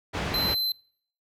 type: low-pass noise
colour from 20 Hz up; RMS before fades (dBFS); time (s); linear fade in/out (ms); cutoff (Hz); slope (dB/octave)
pink; -29; 0.13-0.55; 20; 3600; 12
type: tone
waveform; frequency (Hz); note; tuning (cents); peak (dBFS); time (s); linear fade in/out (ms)
square; 4073; C8; -47; -25; 0.34-0.72; 2
effects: noise-tail reverb RT60 0.6 s tail -25 dB re dry + high-pass 60 Hz 12 dB/octave